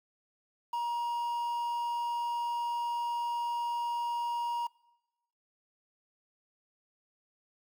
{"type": "tone with quantisation", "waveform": "triangle", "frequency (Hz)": 948, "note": "A#5", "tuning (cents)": 29, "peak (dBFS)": -28, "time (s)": [0.73, 4.67], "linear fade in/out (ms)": 5, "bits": 9, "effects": ["noise-tail reverb RT60 1.0 s tail -24 dB re dry"]}